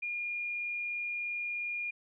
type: tone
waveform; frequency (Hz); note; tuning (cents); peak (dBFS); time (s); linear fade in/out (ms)
sine; 2421; D#7; -48; -33; 0.02-1.91; 10
effects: none